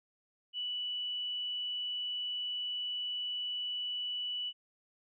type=tone; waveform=sine; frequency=2960 Hz; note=F#7; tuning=in tune; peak=-34 dBFS; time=0.53-4.53 s; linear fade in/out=50 ms; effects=none